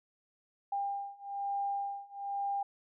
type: beating tone pair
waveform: sine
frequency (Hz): 799 / 800.1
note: G5 / G5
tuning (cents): +33 / +35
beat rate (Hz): 1.1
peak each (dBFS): -37 / -36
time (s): 0.72-2.63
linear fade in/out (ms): 5
effects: none